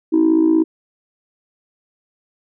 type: tone with amplitude modulation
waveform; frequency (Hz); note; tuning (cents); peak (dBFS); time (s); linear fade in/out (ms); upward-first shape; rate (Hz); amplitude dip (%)
sine; 321.3; E4; -44; -6; 0.12-0.64; 20; sine; 56.5; 80
effects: tanh soft clip ceiling -6 dBFS